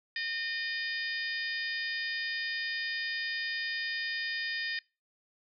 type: harmonic tone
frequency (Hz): 610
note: D#5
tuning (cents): -34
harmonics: 3 / 4 / 5 / 6 / 7 / 8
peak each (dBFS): -34 / -41 / -45 / -42 / -49 / -39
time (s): 0.16-4.79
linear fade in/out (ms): 2
effects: noise-tail reverb RT60 0.3 s tail -24 dB re dry